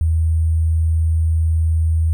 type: tone with sample-and-hold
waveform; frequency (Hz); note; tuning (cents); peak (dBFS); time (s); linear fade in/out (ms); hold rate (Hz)
sine; 80.7; E2; -36; -13; 0.01-2.13; 0; 8820
effects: none